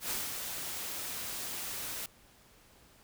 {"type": "noise with ADSR envelope", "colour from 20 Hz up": "white", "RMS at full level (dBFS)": -34, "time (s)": [0, 2.06], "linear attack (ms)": 96, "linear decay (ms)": 200, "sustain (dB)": -5, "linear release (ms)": 3, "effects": ["pink hiss -61 dBFS RMS until 3.03 s"]}